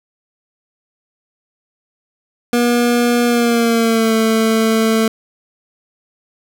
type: tone with pitch glide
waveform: 25% pulse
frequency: 240 to 222.6 Hz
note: B3 to A3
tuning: -49 to +20 cents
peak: -8 dBFS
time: 2.53-5.08 s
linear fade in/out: 2 ms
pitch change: -131 cents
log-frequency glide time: 3.26-4.14 s
effects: none